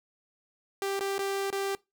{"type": "tone with dropouts", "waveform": "sawtooth", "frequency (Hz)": 393.3, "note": "G4", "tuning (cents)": 6, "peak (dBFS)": -25, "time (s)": [0.82, 1.75], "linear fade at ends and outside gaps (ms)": 1, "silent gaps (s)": [[0.994, 1.008], [1.182, 1.191], [1.503, 1.527]], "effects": ["noise-tail reverb RT60 0.2 s tail -21 dB re dry"]}